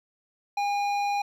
sine tone with hard clipping, 812 Hz, G#5, 39 cents flat, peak -26 dBFS, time 0.57-1.22 s, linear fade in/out 5 ms, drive 11 dB, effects none

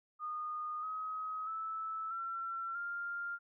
sine tone with pitch steps, 1228 / 1268.4 / 1310.1 / 1353.1 / 1397.6 Hz, D#6 / D#6 / E6 / E6 / F6, -23 / +33 / -11 / +45 / +1 cents, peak -37 dBFS, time 0.19-3.39 s, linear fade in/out 50 ms, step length 640 ms, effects none

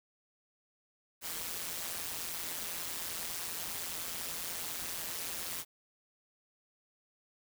white noise with amplitude modulation, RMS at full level -36 dBFS, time 1.21-5.65 s, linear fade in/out 50 ms, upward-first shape sine, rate 170 Hz, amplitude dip 75%, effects none

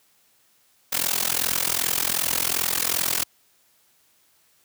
white noise with amplitude modulation, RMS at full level -20 dBFS, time 0.92-3.24 s, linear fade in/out 10 ms, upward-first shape sine, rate 42.6 Hz, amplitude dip 95%, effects white hiss -62 dBFS RMS until 4.64 s + high-pass 60 Hz 12 dB/octave

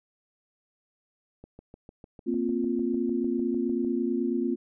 click train, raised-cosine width 2 ms, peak -32 dBFS, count 17, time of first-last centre 1.44-3.846 s, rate 6.65 Hz
sine chord, Bb suspended second, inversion none, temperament just, 233.1 / 262.2 / 349.6 Hz, Bb3 / C4 / F4, 0 / +4 / +2 cents, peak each -29 dBFS, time 2.26-4.56 s, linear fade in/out 20 ms
effects none

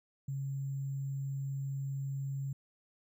sine tone with sample-and-hold, 137.4 Hz, C#3, 15 cents flat, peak -34 dBFS, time 0.28-2.53 s, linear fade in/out 5 ms, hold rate 7350 Hz, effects none

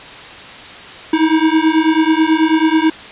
square beating tone pair, 313.5 / 322.7 Hz, D#4 / E4, +13 / -37 cents, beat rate 9.2 Hz, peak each -14 dBFS, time 1.13-2.9 s, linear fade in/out 5 ms, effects white hiss -33 dBFS RMS until 3.11 s + resampled to 8000 Hz

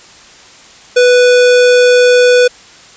square tone, 493.9 Hz, B4, in tune, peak -5 dBFS, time 0.96-2.48 s, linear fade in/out 10 ms, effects white hiss -38 dBFS RMS until 2.96 s + resampled to 16000 Hz

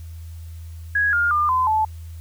sine tone with pitch steps, 1661.2 / 1413.1 / 1202.1 / 1022.6 / 869.9 Hz, G#6 / F6 / D6 / C6 / A5, 0 / +20 / +40 / -40 / -20 cents, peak -16 dBFS, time 0.95-1.85 s, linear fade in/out 5 ms, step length 180 ms, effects added 82 Hz sine -33 dBFS peak until 2.2 s + white hiss -54 dBFS RMS until 2.2 s

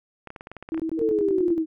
clicks, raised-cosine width 0.5 ms, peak -23 dBFS, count 11, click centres 0.273 / 0.304 / 0.362 / 0.409 / 0.471 / 0.516 / 0.567 / 0.626 / 0.689 / 0.745 / 0.777 s
sine tone bursts, 323.1 Hz, E4, 35 cents flat, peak -24 dBFS, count 9, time 0.72-1.58 s, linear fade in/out 0 ms, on 76 ms, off 22 ms
sine linear sweep, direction down, 466.2 to 310 Hz, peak -20 dBFS, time 0.97-1.66 s, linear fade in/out 50 ms
effects none

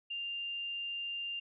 sine tone, 2794 Hz, F7, in tune, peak -36 dBFS, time 0.1-1.4 s, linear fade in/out 10 ms, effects none

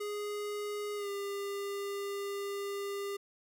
square tone with pitch glide, 414.3 to 400.7 Hz, G#4 to G4, -4 to +38 cents, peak -36 dBFS, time 0-3.17 s, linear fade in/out 10 ms, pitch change -58 cents, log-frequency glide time 0.96-1.09 s, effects none

